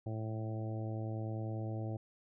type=harmonic tone with a mistuned harmonic; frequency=110 Hz; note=A2; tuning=in tune; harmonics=1 / 2 / 3 / 4 / 5 / 6 / 7; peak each=-37 / -47 / -45 / -52 / -49 / -51 / -52 dBFS; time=0.06-1.97 s; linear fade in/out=5 ms; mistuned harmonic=1; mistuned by=+15 cents; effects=none